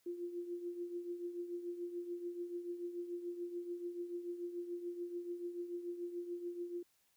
sine tone with tremolo, 349.2 Hz, F4, in tune, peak -37 dBFS, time 0.06-6.83 s, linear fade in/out 5 ms, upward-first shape triangle, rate 6.9 Hz, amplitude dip 70%, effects white hiss -75 dBFS RMS until 7.16 s

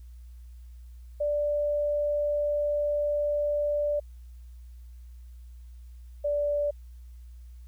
sine tone pair in turn, 587.3 / 582.9 Hz, D5 / D5, 0 / -13 cents, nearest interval unison, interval 13 cents, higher first, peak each -24 dBFS, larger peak neither, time 1.2-4 / 6.24-6.71 s, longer first, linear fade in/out 10 ms, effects added 60 Hz sine -43 dBFS peak until 7.67 s + white hiss -69 dBFS RMS until 7.67 s

